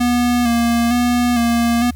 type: tone with vibrato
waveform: square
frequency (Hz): 238.7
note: A#3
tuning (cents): +41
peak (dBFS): -14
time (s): 0-1.91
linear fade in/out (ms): 10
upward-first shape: square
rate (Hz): 1.1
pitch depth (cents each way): 31
effects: added 76 Hz sine -29 dBFS peak until 1.95 s + white hiss -53 dBFS RMS until 1.95 s